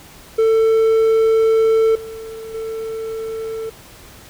triangle tone with level steps, 445.9 Hz, A4, 23 cents sharp, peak -9 / -27 / -21 dBFS, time 0.38-3.7 s, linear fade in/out 10 ms, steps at 1.95 / 2.54 s, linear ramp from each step 5 ms, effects pink hiss -42 dBFS RMS until 4.29 s

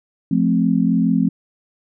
sine chord, F major, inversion none, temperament equal with one note detuned, 174.61 / 217 / 261.6 Hz, F3 / A3 / C4, 0 / -24 / 0 cents, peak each -18 dBFS, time 0.31-1.29 s, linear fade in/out 5 ms, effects none

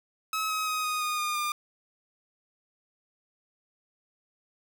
sawtooth tone with pitch steps, 1285 / 1271 / 1257.1 / 1243.4 / 1229.8 / 1216.4 / 1203.1 Hz, E6 / D#6 / D#6 / D#6 / D#6 / D#6 / D6, -45 / +36 / +17 / -2 / -21 / -40 / +41 cents, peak -24 dBFS, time 0.33-1.52 s, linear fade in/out 2 ms, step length 170 ms, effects none

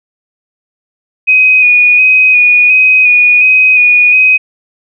sine tone with vibrato, 2489 Hz, D#7, in tune, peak -3 dBFS, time 1.27-4.38 s, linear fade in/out 20 ms, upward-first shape square, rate 1.4 Hz, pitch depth 21 cents each way, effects none

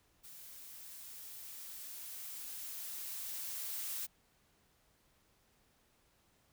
blue noise with level ramp, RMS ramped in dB -53 to -40 dBFS, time 0.23-4.07 s, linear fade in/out 20 ms, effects pink hiss -72 dBFS RMS until 6.52 s

